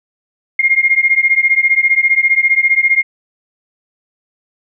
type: beating tone pair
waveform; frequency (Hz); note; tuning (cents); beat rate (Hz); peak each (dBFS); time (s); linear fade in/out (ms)
sine; 2122 / 2137; C7 / C7; +24 / +36; 15; -12; 0.59-3.03; 5
effects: none